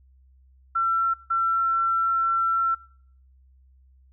sine tone pair in turn, 1349 / 1349 Hz, E6 / E6, +40 / +40 cents, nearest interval unison, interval 0 cents, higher neither, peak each -20 dBFS, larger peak neither, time 0.75-1.14 / 1.3-2.75 s, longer second, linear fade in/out 10 ms, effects noise-tail reverb RT60 0.6 s tail -23 dB re dry + added 65 Hz sine -53 dBFS peak until 4.12 s

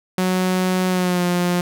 sawtooth tone with pitch glide, 184.5 to 176.98 Hz, F#3 to F3, -5 to +23 cents, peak -13 dBFS, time 0.18-1.61 s, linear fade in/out 2 ms, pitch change -72 cents, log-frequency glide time 0.88-1.24 s, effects none

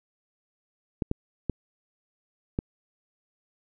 clicks, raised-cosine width 3 ms, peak -13 dBFS, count 4, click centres 1.022 / 1.114 / 1.497 / 2.589 s, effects none

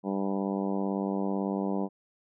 harmonic tone, 98 Hz, G2, in tune, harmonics 2 / 3 / 4 / 5 / 6 / 7 / 8 / 9 / 10, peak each -30 / -34 / -36 / -38 / -40 / -41 / -42 / -43 / -44 dBFS, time 0.03-1.89 s, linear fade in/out 50 ms, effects none

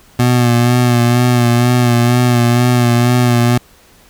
25% pulse tone with vibrato, 121.5 Hz, B2, 28 cents flat, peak -5 dBFS, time 0.19-3.58 s, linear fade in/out 5 ms, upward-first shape sine, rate 2.1 Hz, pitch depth 35 cents each way, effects pink hiss -46 dBFS RMS until 4.09 s

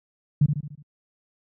sine tone with echo, 146.83 Hz, D3, in tune, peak -13 dBFS, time 0.41-0.46 s, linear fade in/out 5 ms, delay 73 ms, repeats 5, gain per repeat -6 dB, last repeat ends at 0.825 s, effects high-pass 80 Hz 12 dB/octave

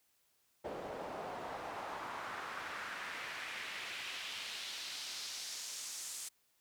pink noise with band-pass filter sweep, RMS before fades -44 dBFS, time 0.64-6.29 s, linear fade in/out 10 ms, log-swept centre 530 to 8000 Hz, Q 1.6, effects white hiss -75 dBFS RMS until 6.6 s

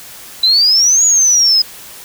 sine exponential two-way sweep, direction up then down, 3950 to 6850 to 5020 Hz, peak -7 dBFS, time 0.43-1.62 s, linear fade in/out 5 ms, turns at 1.05 s, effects white hiss -34 dBFS RMS until 2.04 s

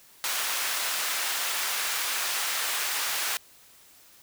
pink high-pass noise, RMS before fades -29 dBFS, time 0.24-3.37 s, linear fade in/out 0 ms, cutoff 1200 Hz, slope 12 dB/octave, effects white hiss -55 dBFS RMS until 4.22 s

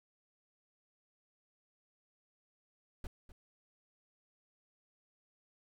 brown noise with echo, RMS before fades -41 dBFS, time 3.04-3.07 s, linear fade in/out 2 ms, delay 250 ms, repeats 1, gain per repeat -13 dB, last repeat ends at 3.32 s, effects none

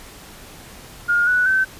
sine tone with pitch steps, 1421 / 1477.9 / 1537.1 Hz, F6 / F#6 / G6, +30 / -2 / -34 cents, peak -14 dBFS, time 1.08-1.65 s, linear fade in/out 20 ms, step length 190 ms, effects pink hiss -41 dBFS RMS until 1.79 s + resampled to 32000 Hz

